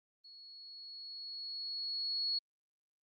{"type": "tone with level ramp", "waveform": "sine", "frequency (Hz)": 4353, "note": "C#8", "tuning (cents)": -32, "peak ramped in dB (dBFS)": [-53, -31], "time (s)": [0.24, 2.39], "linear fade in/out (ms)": 10, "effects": ["Opus 24 kbps"]}